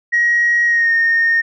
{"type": "tone with pitch glide", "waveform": "sine", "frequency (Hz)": [1895, 1838.9], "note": ["A#6", "A#6"], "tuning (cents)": [28, -24], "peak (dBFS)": -10, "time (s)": [0.12, 1.42], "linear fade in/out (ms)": 20, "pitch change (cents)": -52, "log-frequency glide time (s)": [0.65, 0.92], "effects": ["tanh soft clip ceiling -7 dBFS"]}